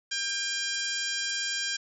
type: harmonic tone with a mistuned harmonic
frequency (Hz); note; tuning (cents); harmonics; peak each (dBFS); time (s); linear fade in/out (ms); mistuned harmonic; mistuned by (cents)
799; G5; +33; 2 / 3 / 4 / 5 / 6 / 7 / 8 / 9; -34 / -40 / -35 / -41 / -36 / -36 / -43 / -38; 0.11-1.77; 10; 8; +46
effects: none